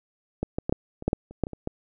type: clicks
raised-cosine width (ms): 2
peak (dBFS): -13 / -13 / -12 / -7 / -24 / -9 / -9 / -30 / -9 / -22 / -23 / -15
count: 12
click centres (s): 0.43 / 0.585 / 0.695 / 0.725 / 1.024 / 1.08 / 1.131 / 1.31 / 1.437 / 1.469 / 1.533 / 1.674
effects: none